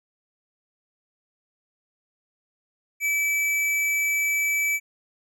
square tone, 2305 Hz, D7, 33 cents flat, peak -22 dBFS, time 3-4.8 s, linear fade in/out 50 ms, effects none

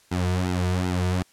sawtooth tone with flanger, 90.7 Hz, F#2, 34 cents flat, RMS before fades -24 dBFS, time 0.11-1.23 s, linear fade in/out 10 ms, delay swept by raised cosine 1.7 to 3.8 ms, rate 2.6 Hz, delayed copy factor -1, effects white hiss -58 dBFS RMS until 1.32 s + low-pass 10000 Hz 12 dB/octave

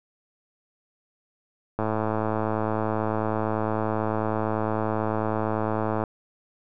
click train, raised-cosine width 1 ms, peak -12 dBFS, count 464, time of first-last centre 1.79-6.038 s, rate 109 Hz, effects none

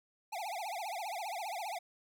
square tone with vibrato, 770 Hz, G5, 31 cents flat, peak -38 dBFS, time 0.32-1.79 s, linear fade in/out 10 ms, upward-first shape triangle, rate 15 Hz, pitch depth 280 cents each way, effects none

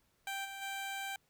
15% pulse tone with level steps, 784 Hz, G5, in tune, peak -31 / -37 / -32 dBFS, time 0.27-1.16 s, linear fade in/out 2 ms, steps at 0.44 / 0.61 s, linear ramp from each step 20 ms, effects pink hiss -74 dBFS RMS until 1.29 s

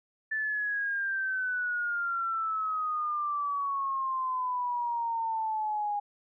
sine exponential sweep, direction down, 1760 to 818 Hz, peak -28 dBFS, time 0.31-6 s, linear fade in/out 10 ms, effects none

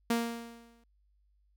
sawtooth tone with exponential decay, 233.1 Hz, A#3, in tune, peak -21 dBFS, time 0.1-0.84 s, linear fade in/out 5 ms, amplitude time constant 160 ms, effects added 50 Hz sine -66 dBFS peak until 1.56 s

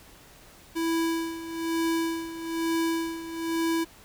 square tone with tremolo, 329.6 Hz, E4, in tune, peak -24 dBFS, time 0.75-3.85 s, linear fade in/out 20 ms, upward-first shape sine, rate 1.1 Hz, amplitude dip 75%, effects pink hiss -52 dBFS RMS until 4.04 s

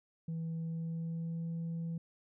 sine tone with pitch glide, 163.6 to 166.17 Hz, E3 to E3, -13 to +14 cents, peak -33 dBFS, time 0.28-1.98 s, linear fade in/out 5 ms, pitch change +27 cents, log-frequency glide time 0.54-1.48 s, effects tanh soft clip ceiling -34 dBFS

